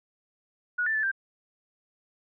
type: tone with pitch steps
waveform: sine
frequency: 1458 / 1769 / 1742 / 1578 Hz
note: F#6 / A6 / A6 / G6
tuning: -26 / +9 / -18 / +11 cents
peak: -24 dBFS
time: 0.78-1.116 s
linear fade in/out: 10 ms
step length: 84 ms
effects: none